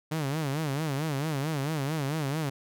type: tone with vibrato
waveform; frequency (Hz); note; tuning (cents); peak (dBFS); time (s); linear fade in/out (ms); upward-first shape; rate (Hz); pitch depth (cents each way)
sawtooth; 147.3; D3; +6; -24; 0.11-2.5; 10; sine; 4.5; 160
effects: none